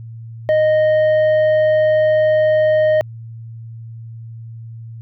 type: tone with tanh clipping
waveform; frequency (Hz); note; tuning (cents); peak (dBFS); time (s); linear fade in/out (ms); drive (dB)
triangle; 619; D#5; -9; -12; 0.49-3.01; 0; 10
effects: added 114 Hz sine -30 dBFS peak until 5.01 s